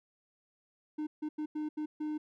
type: tone bursts at uneven times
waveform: triangle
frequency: 304.4 Hz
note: D#4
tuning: 38 cents flat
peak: -31 dBFS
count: 6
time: 0.98-1.07 / 1.22-1.29 / 1.38-1.46 / 1.55-1.69 / 1.77-1.86 / 2-2.18 s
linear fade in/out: 10 ms
effects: none